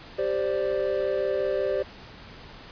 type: chord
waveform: triangle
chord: G suspended fourth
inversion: none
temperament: just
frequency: 392 / 522.7 / 588 Hz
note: G4 / C5 / D5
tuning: 0 / -2 / +2 cents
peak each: -26 dBFS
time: 0.18-1.83 s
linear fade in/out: 10 ms
effects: pink hiss -45 dBFS RMS until 2.71 s + resampled to 11025 Hz